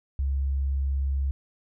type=tone; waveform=sine; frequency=68.3 Hz; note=C#2; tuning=25 cents flat; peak=-23 dBFS; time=0.19-1.31 s; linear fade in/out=0 ms; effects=none